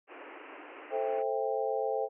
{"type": "band-pass noise", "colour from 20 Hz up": "pink", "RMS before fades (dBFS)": -48, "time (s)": [0.07, 1.24], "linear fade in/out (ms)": 50, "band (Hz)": [280, 2800], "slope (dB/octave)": 96}
{"type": "chord", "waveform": "sine", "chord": "A minor seventh", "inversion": "none", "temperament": "just", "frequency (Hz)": [440, 528, 660, 792], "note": ["A4", "C5", "E5", "G5"], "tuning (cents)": [0, 16, 2, 18], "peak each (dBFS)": [-33, -33, -37, -35], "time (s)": [0.9, 2.09], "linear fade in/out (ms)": 50}
{"effects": []}